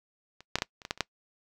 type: clicks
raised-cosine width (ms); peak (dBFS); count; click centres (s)
0.2; -30 / -7 / -15 / -9 / -30 / -20 / -11 / -29 / -8; 9; 0.406 / 0.556 / 0.586 / 0.621 / 0.818 / 0.851 / 0.909 / 0.976 / 1.007
effects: noise-tail reverb RT60 0.1 s tail -23 dB re dry